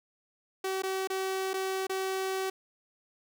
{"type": "tone with dropouts", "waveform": "sawtooth", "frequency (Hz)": 381.1, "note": "G4", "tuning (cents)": -49, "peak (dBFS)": -26, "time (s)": [0.64, 2.5], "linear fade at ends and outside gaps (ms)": 5, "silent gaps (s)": [[0.822, 0.834], [1.074, 1.1], [1.534, 1.539], [1.869, 1.895]], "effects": []}